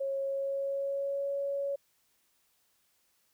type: tone with pitch glide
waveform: sine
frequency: 546 to 559.1 Hz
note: C#5 to C#5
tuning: -26 to +15 cents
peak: -30 dBFS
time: 0-1.76 s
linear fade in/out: 10 ms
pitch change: +41 cents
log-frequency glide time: 0.19-1.3 s
effects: white hiss -72 dBFS RMS until 3.33 s